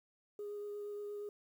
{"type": "tone with vibrato", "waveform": "sine", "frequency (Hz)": 412.6, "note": "G#4", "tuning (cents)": -11, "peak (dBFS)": -39, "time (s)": [0.39, 1.29], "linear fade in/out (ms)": 2, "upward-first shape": "triangle", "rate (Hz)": 8.5, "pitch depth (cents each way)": 12, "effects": ["tanh soft clip ceiling -38 dBFS", "11-bit"]}